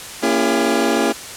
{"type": "chord", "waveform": "25% pulse", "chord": "A# diminished seventh", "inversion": "none", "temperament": "just", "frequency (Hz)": [233.1, 279.7, 335.6, 402.8], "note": ["A#3", "C#4", "E4", "G4"], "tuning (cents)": [0, 16, 31, 47], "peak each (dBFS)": -17, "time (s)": [0.22, 1.13], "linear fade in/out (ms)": 20, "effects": ["white hiss -32 dBFS RMS until 1.36 s", "low-pass 10000 Hz 12 dB/octave"]}